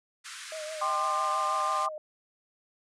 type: band-pass noise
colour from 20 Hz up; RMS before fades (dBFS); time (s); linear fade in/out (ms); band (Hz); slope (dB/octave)
pink; -43; 0.24-1.87; 20; 1200 to 10000; 48
type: tone with vibrato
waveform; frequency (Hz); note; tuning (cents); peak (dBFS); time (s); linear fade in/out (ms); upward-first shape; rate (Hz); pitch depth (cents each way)
sine; 622.3; D#5; 0; -36; 0.52-1.98; 2; triangle; 6.1; 47
type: chord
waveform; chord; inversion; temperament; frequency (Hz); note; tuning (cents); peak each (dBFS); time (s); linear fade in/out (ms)
sine; G suspended fourth; none; equal with one note detuned; 784 / 1046.5 / 1200.7; G5 / C6 / D6; 0 / 0 / +38; -34 / -30 / -29; 0.81-1.89; 10
effects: none